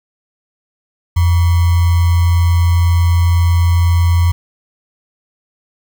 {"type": "tone with sample-and-hold", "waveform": "sine", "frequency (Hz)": 86, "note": "F2", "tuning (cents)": -26, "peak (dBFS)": -8, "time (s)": [1.16, 4.32], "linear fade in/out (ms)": 10, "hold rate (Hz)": 1050, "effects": []}